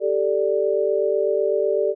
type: chord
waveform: sine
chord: G suspended second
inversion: none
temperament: equal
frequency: 392 / 440 / 587.3 Hz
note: G4 / A4 / D5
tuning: 0 / 0 / 0 cents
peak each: -22 dBFS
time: 0-1.95 s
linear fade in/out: 50 ms
effects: none